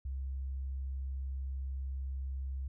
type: tone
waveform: sine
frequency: 66.7 Hz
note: C2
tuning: 34 cents sharp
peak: -35 dBFS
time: 0.05-2.68 s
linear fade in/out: 5 ms
effects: none